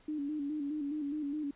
sine tone with vibrato, 293.7 Hz, D4, in tune, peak -33 dBFS, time 0.08-1.51 s, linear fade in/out 5 ms, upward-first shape square, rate 4.8 Hz, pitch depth 63 cents each way, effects pink hiss -64 dBFS RMS until 1.55 s + resampled to 8000 Hz

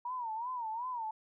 sine tone with vibrato, 943 Hz, A#5, 20 cents sharp, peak -35 dBFS, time 0.05-1.11 s, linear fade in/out 5 ms, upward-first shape sine, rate 2.7 Hz, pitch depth 140 cents each way, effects none

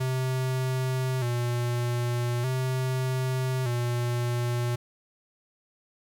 square tone with vibrato, 125.1 Hz, B2, 23 cents sharp, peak -26 dBFS, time 0-4.76 s, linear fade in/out 10 ms, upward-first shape square, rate 0.41 Hz, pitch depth 62 cents each way, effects 9-bit

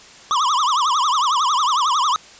square tone with vibrato, 1108.7 Hz, C#6, in tune, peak -16 dBFS, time 0.31-2.16 s, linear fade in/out 0 ms, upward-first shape triangle, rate 11 Hz, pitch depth 280 cents each way, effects white hiss -43 dBFS RMS until 2.39 s + resampled to 16000 Hz

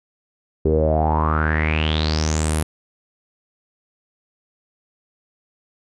sawtooth tone with low-pass filter sweep, 77.78 Hz, D#2, in tune, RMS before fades -19 dBFS, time 0.65-2.63 s, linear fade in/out 5 ms, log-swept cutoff 400 to 11000 Hz, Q 8.6, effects none

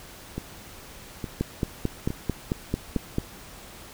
two click trains, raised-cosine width 3 ms, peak -17 / -11 dBFS, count 4 / 9, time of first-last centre 0.38-2.966 / 1.41-3.184 s, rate 1.16 / 4.51 Hz, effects pink hiss -45 dBFS RMS until 3.93 s

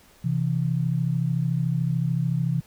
sine tone pair together, 131.17 / 164.81 Hz, C3 / E3, +5 / 0 cents, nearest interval major third, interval 395 cents, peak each -24 dBFS, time 0.24-2.61 s, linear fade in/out 10 ms, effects pink hiss -55 dBFS RMS until 2.66 s

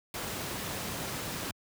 pink noise, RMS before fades -36 dBFS, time 0.14-1.51 s, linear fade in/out 2 ms, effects high-pass 80 Hz 12 dB/octave

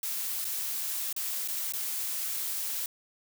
blue noise with dropouts, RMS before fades -33 dBFS, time 0.03-2.86 s, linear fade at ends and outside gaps 2 ms, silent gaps 0.446-0.45 / 1.128-1.163 / 1.477-1.484 / 1.723-1.735 s, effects none

